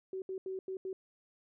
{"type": "tone bursts at uneven times", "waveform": "sine", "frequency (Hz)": 378.6, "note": "F#4", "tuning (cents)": 40, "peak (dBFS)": -36, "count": 5, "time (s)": [[0.13, 0.22], [0.29, 0.38], [0.46, 0.59], [0.68, 0.77], [0.85, 0.93]], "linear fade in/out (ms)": 2, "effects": []}